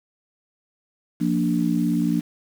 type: chord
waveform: sine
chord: Bb major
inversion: second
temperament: equal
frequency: 174.61 / 233.1 / 293.7 Hz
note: F3 / Bb3 / D4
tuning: 0 / 0 / 0 cents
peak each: -23 dBFS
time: 1.2-2.21 s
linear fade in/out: 20 ms
effects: 7-bit